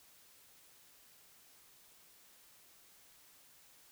silence, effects white hiss -63 dBFS RMS until 3.91 s

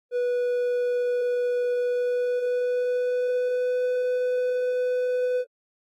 triangle tone with pitch glide, 490.2 to 499.6 Hz, B4 to B4, -13 to +20 cents, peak -20 dBFS, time 0.11-5.45 s, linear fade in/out 50 ms, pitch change +33 cents, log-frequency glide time 1.73-3.88 s, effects AAC 48 kbps

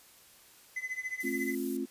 triangle tone with tremolo, 2023 Hz, B6, 41 cents sharp, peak -29 dBFS, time 0.76-1.55 s, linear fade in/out 5 ms, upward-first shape triangle, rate 14 Hz, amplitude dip 95%
violet noise, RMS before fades -43 dBFS, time 1.2-1.77 s, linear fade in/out 5 ms
sine chord, F major, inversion first, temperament equal with one note detuned, 220 / 268.4 / 349.2 Hz, A3 / C4 / F4, 0 / +44 / 0 cents, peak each -38 / -34 / -36 dBFS, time 1.23-1.86 s, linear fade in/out 20 ms
effects white hiss -58 dBFS RMS until 1.9 s + resampled to 32000 Hz

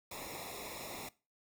pink noise with comb filter, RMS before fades -45 dBFS, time 0.11-1.09 s, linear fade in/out 5 ms, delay 0.65 ms, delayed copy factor -0.85, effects noise-tail reverb RT60 0.3 s tail -20 dB re dry

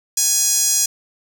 sawtooth tone with high-pass filter, 831 Hz, G#5, 1 cent sharp, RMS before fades -17 dBFS, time 0.17-0.86 s, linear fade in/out 5 ms, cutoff 6500 Hz, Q 3.2, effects none

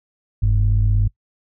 sine tone pair together, 45.49 / 102.3 Hz, F#1 / G#2, -29 / -26 cents, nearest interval octave + major second, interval 1403 cents, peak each -15 dBFS, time 0.42-1.08 s, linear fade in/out 10 ms, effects noise-tail reverb RT60 0.1 s tail -22 dB re dry + tanh soft clip ceiling -8 dBFS

